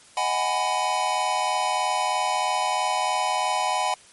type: chord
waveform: square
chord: G# minor seventh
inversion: second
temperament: just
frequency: 623 / 747.5 / 830.6 / 996.7 Hz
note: D#5 / F#5 / G#5 / B5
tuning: +2 / +17 / 0 / +16 cents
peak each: -33 / -27 / -28 / -27 dBFS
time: 0.17-3.94 s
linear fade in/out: 2 ms
effects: white hiss -51 dBFS RMS until 4.12 s + MP3 48 kbps